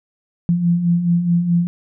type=beating tone pair; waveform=sine; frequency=168.8 / 173.5 Hz; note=E3 / F3; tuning=+41 / -11 cents; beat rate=4.7 Hz; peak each=-22 / -14 dBFS; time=0.49-1.67 s; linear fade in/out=0 ms; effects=none